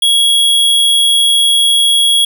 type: tone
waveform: square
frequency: 3322 Hz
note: G#7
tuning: in tune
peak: -8 dBFS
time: 0.02-2.25 s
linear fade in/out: 5 ms
effects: none